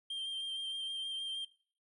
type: tone with vibrato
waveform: triangle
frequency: 3171 Hz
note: G7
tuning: 19 cents sharp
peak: -35 dBFS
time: 0.1-1.45 s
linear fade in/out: 5 ms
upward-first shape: sine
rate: 6.4 Hz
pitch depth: 18 cents each way
effects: noise-tail reverb RT60 0.5 s tail -20 dB re dry + resampled to 32000 Hz